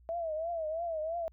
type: tone with vibrato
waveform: sine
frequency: 652 Hz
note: E5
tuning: 19 cents flat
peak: -32 dBFS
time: 0.09-1.28 s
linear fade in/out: 0 ms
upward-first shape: triangle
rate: 3 Hz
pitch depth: 120 cents each way
effects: added 60 Hz sine -57 dBFS peak until 1.32 s